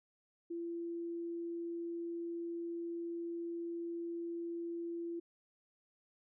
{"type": "tone", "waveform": "sine", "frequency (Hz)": 339.3, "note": "F4", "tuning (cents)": -50, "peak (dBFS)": -38, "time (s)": [0.5, 5.2], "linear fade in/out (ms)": 10, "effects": []}